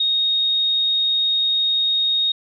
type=tone; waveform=sine; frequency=3729 Hz; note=A#7; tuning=in tune; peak=-16 dBFS; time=0-2.32 s; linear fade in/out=5 ms; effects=none